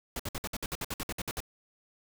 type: noise bursts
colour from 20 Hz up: pink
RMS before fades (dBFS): -35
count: 14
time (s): 0.16-1.404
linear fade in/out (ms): 2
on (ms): 35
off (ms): 58
effects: none